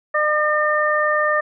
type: harmonic tone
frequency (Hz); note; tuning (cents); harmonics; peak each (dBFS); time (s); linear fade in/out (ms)
604; D5; +48; 1 / 2 / 3; -20 / -20 / -20; 0.14-1.41; 10
effects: none